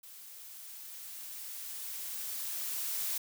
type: noise with level ramp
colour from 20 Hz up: blue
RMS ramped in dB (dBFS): -51 to -34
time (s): 0.03-3.18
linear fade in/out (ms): 5
effects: none